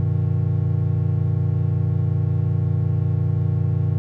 triangle chord, G augmented, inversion none, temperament equal, 98 / 123.47 / 155.56 Hz, G2 / B2 / D#3, 0 / 0 / 0 cents, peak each -19 / -20 / -21 dBFS, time 0-3.98 s, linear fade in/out 0 ms, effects none

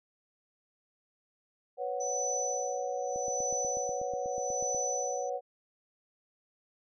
sine chord, B suspended second, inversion none, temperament equal, 493.9 / 554.4 / 740 Hz, B4 / C#5 / F#5, 0 / 0 / 0 cents, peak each -36 dBFS, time 1.77-5.41 s, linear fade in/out 50 ms
sine tone with tremolo, 5990 Hz, F#8, 20 cents sharp, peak -32 dBFS, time 2-5.3 s, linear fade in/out 10 ms, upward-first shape sine, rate 0.81 Hz, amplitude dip 90%
click train, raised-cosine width 2 ms, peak -33 dBFS, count 14, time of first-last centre 3.16-4.747 s, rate 8.19 Hz
effects none

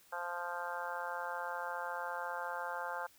harmonic tone, 174.61 Hz, F3, in tune, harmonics 3 / 4 / 5 / 6 / 7 / 8 / 9, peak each -45 / -46 / -42 / -46 / -48 / -45 / -45 dBFS, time 0.12-3.07 s, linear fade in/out 10 ms, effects white hiss -64 dBFS RMS until 3.18 s

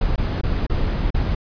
brown noise with dropouts, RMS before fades -20 dBFS, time 0.01-1.35 s, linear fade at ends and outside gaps 5 ms, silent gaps 0.16-0.178 / 0.413-0.434 / 0.667-0.697 / 1.105-1.144 s, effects resampled to 11025 Hz

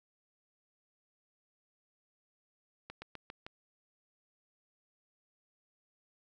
slowing click train, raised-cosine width 0.3 ms, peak -28 dBFS, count 5, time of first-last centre 2.9-3.465 s, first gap 120 ms, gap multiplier 1.11, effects none

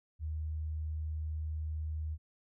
sine tone, 77.78 Hz, D#2, in tune, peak -34 dBFS, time 0.19-2.18 s, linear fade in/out 50 ms, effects none

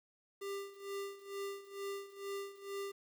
square tone with tremolo, 397.2 Hz, G4, 23 cents sharp, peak -39 dBFS, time 0.41-2.92 s, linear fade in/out 10 ms, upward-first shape sine, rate 2.2 Hz, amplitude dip 85%, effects 11-bit

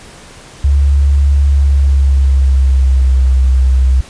sine tone with pitch glide, 70.3 to 64.84 Hz, C#2 to C2, +25 to -15 cents, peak -6 dBFS, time 0.64-4.01 s, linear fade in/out 5 ms, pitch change -140 cents, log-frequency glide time 1.48-3.17 s, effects pink hiss -36 dBFS RMS until 4.09 s + resampled to 22050 Hz

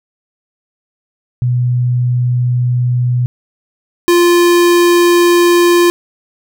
sine / square tone pair in turn, 123.4 / 348 Hz, B2 / F4, -1 / -6 cents, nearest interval octave + tritone, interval 1795 cents, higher second, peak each -10 / -7 dBFS, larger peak second, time 1.42-3.26 / 4.08-5.9 s, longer first, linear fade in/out 0 ms, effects none

